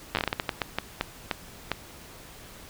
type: slowing click train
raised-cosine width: 0.3 ms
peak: -9 dBFS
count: 15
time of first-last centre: 0.15-1.717 s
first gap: 9 ms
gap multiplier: 1.34
effects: pink hiss -47 dBFS RMS until 2.69 s